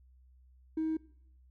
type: tone with hard clipping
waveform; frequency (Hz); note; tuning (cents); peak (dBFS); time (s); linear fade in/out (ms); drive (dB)
sine; 317.4; D#4; +35; -30; 0.77-0.97; 5; 1
effects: noise-tail reverb RT60 0.7 s tail -21 dB re dry + added 63 Hz sine -58 dBFS peak until 1.5 s